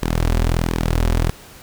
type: tone with flanger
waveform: sawtooth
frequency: 41.2 Hz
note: E1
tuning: in tune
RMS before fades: -18 dBFS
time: 0.02-1.3 s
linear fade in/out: 0 ms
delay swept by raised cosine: 1.4 to 6.5 ms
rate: 1.4 Hz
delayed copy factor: -0.6
effects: pink hiss -42 dBFS RMS until 1.62 s